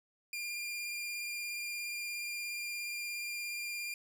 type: tone with vibrato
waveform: sawtooth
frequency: 2400 Hz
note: D7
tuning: 37 cents sharp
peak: -34 dBFS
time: 0.33-3.94 s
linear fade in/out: 2 ms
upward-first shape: sine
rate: 17 Hz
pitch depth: 13 cents each way
effects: none